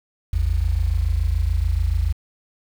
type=tone pair together; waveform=sine; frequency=54.01 / 81 Hz; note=A1 / E2; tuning=-31 / -30 cents; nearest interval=perfect fifth; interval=701 cents; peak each=-20 dBFS; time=0.33-2.13 s; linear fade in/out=5 ms; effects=7-bit